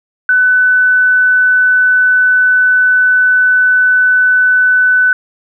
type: tone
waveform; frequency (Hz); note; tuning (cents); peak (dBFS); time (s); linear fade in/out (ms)
sine; 1500; F#6; +23; -6; 0.29-5.13; 2
effects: none